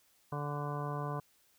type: harmonic tone with a mistuned harmonic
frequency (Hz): 145.7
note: D3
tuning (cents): -13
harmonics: 1 / 2 / 3 / 4 / 5 / 6 / 7 / 8 / 10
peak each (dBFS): -37 / -47 / -44 / -46 / -45 / -54 / -42 / -46 / -53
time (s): 0.32-1.2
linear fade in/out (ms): 5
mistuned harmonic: 10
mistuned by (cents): +36
effects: white hiss -69 dBFS RMS until 1.58 s